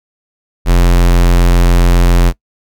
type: tone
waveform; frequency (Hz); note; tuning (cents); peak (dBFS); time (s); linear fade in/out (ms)
square; 43.65; F1; 0; -6; 0.65-2.33; 50
effects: noise-tail reverb RT60 0.1 s tail -22 dB re dry